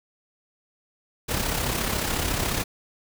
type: noise with amplitude modulation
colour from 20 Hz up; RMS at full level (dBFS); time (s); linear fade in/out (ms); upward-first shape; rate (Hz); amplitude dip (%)
pink; -24; 1.28-2.64; 20; sine; 34.1; 50
effects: none